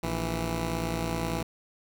10% pulse tone pair together, 58.27 / 164.81 Hz, A#1 / E3, 0 / 0 cents, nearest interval octave + tritone, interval 1800 cents, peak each -23 dBFS, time 0.03-1.43 s, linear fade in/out 5 ms, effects none

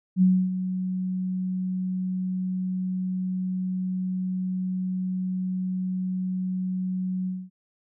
sine tone with ADSR envelope, 185 Hz, F#3, in tune, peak -14 dBFS, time 0.16-7.5 s, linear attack 58 ms, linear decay 280 ms, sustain -11 dB, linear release 230 ms, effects none

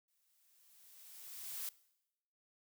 blue noise with exponential growth, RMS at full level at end -41 dBFS, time 0.08-1.69 s, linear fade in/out 2 ms, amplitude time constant 350 ms, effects noise-tail reverb RT60 0.9 s tail -21 dB re dry

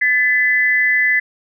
sine tone pair together, 1743 / 2010 Hz, A6 / B6, -17 / +30 cents, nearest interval major second, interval 247 cents, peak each -16 / -14 dBFS, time 0.01-1.2 s, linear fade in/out 10 ms, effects none

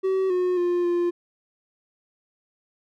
triangle tone with pitch steps, 380.5 / 362.5 / 352.2 / 348.7 Hz, F#4 / F#4 / F4 / F4, +48 / -35 / +15 / -3 cents, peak -18 dBFS, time 0.03-1.11 s, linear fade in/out 20 ms, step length 270 ms, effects none

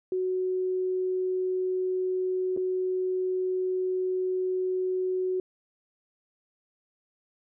sine tone with dropouts, 370.4 Hz, F#4, 2 cents sharp, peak -25 dBFS, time 0.12-5.4 s, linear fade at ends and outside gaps 2 ms, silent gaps 2.565-2.573 s, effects none

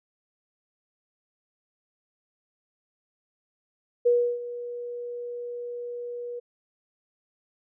sine tone with ADSR envelope, 482.3 Hz, B4, 41 cents flat, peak -16 dBFS, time 4.05-6.4 s, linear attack 16 ms, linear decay 320 ms, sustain -16 dB, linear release 14 ms, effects none

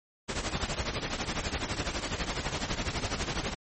pink noise with tremolo, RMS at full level -29 dBFS, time 0.28-3.55 s, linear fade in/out 20 ms, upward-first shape triangle, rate 12 Hz, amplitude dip 80%, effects MP3 32 kbps

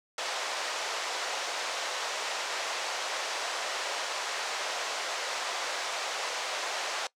pink band-pass noise, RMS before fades -34 dBFS, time 0.18-7.07 s, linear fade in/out 2 ms, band 540 to 7000 Hz, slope 24 dB/octave, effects noise-tail reverb RT60 0.1 s tail -21 dB re dry

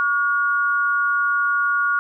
sine tone pair together, 1138.3 / 1433 Hz, C#6 / F6, +46 / +44 cents, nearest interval major third, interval 398 cents, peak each -22 / -18 dBFS, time 0-1.99 s, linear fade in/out 0 ms, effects none

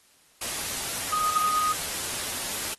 sine tone in noise, 1244.5 Hz, D#6, in tune, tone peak -23 dBFS, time 1.12-1.74 s, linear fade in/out 5 ms, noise white, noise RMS -31 dBFS, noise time 0.41-2.74 s, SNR +5 dB, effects white hiss -60 dBFS RMS until 2.78 s + AAC 32 kbps

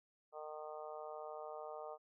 harmonic tone, 153.2 Hz, D#3, 27 cents flat, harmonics 3 / 4 / 5 / 6 / 7 / 8, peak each -51 / -49 / -51 / -57 / -57 / -55 dBFS, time 0.32-1.98 s, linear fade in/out 50 ms, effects none

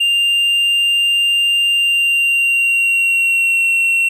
triangle tone with pitch glide, 2794 to 2725 Hz, F7 to F7, 0 to -43 cents, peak -10 dBFS, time 0-4.09 s, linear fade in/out 10 ms, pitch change -43 cents, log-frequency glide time 1.69-3.66 s, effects none

